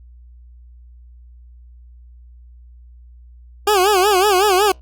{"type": "tone with vibrato", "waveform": "20% pulse", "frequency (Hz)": 392, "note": "G4", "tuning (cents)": 0, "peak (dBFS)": -7, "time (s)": [3.67, 4.72], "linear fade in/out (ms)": 5, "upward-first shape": "sine", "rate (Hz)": 5.4, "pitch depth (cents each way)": 150, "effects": ["added 60 Hz sine -40 dBFS peak until 4.81 s", "Opus 48 kbps"]}